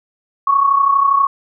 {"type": "tone pair together", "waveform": "sine", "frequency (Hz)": [1104.6, 1137], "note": ["C#6", "C#6"], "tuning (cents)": [-6, 44], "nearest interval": "minor second", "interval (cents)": 50, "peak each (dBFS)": [-11, -17], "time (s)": [0.47, 1.27], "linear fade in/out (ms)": 5, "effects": []}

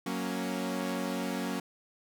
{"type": "chord", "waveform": "sawtooth", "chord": "F# major", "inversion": "none", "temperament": "equal", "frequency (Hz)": [185, 233.1, 277.2], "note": ["F#3", "A#3", "C#4"], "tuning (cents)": [0, 0, 0], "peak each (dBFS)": -32, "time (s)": [0.06, 1.6], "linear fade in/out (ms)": 5, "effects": []}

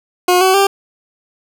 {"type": "tone with pitch steps", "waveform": "20% pulse", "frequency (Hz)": [359.8, 376.8, 394.6], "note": ["F#4", "F#4", "G4"], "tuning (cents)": [-48, 32, 11], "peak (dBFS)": -4, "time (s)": [0.28, 0.67], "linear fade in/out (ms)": 5, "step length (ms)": 130, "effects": []}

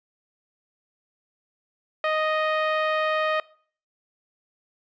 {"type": "tone with low-pass filter", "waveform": "10% pulse", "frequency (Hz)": 622.3, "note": "D#5", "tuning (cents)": 0, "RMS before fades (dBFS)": -24, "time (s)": [2.04, 3.4], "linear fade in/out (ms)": 2, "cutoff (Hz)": 1900, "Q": 0.56, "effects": ["noise-tail reverb RT60 0.5 s tail -22 dB re dry", "resampled to 16000 Hz"]}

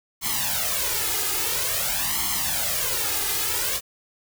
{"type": "noise with flanger", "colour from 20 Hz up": "white", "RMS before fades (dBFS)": -25, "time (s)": [0.21, 3.81], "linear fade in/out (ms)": 50, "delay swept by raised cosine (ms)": [0.94, 2.44], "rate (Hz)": 0.49, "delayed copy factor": 0.9, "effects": []}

